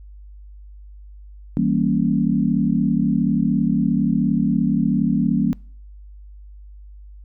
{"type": "chord", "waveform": "sine", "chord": "E diminished seventh", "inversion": "none", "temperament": "equal with one note detuned", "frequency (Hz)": [163.2, 196, 233.1, 277.2], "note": ["E3", "G3", "Bb3", "Db4"], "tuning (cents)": [-17, 0, 0, 0], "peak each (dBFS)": [-23, -21, -20, -23], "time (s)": [1.57, 5.53], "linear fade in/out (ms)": 0, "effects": ["noise-tail reverb RT60 0.5 s tail -25 dB re dry", "added 50 Hz sine -38 dBFS peak until 7.24 s"]}